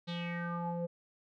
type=tone with low-pass filter sweep; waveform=square; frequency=172.1 Hz; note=F3; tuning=25 cents flat; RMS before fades=-37 dBFS; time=0.07-0.87 s; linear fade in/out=20 ms; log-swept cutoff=4000 to 530 Hz; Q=5.6; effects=none